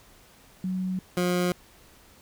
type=tone pair in turn; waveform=sine / 20% pulse; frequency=185.7 / 178.42 Hz; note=F#3 / F3; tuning=+7 / +37 cents; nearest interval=minor second; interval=70 cents; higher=first; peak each=-26 / -18 dBFS; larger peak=second; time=0.64-0.99 / 1.17-1.52 s; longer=neither; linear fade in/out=2 ms; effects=pink hiss -55 dBFS RMS until 2.21 s